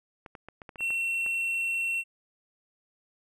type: clicks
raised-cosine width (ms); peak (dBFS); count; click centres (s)
0.5; -28; 9; 0.262 / 0.352 / 0.486 / 0.618 / 0.692 / 0.758 / 0.807 / 0.905 / 1.263
type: tone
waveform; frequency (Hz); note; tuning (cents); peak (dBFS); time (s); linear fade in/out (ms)
triangle; 2715; F7; -50; -25; 0.78-2.04; 50
effects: none